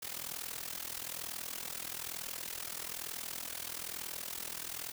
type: noise with amplitude modulation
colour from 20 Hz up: white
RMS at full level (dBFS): -38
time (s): 0.02-4.92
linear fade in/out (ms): 10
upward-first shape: sine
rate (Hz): 41.1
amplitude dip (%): 85
effects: none